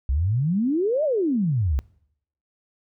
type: exponential two-way sweep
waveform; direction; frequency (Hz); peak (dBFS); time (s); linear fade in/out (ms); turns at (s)
sine; up then down; 61.74 to 641 to 61.74; -19; 0.09-1.79; 0; 1.04
effects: noise-tail reverb RT60 0.7 s tail -23 dB re dry